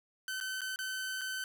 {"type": "tone with dropouts", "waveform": "sawtooth", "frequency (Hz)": 1527, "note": "G6", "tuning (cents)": -46, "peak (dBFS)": -32, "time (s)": [0.28, 1.44], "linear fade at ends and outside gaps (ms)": 1, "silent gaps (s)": [[0.402, 0.41], [0.608, 0.616], [0.76, 0.789], [1.211, 1.215]], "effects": []}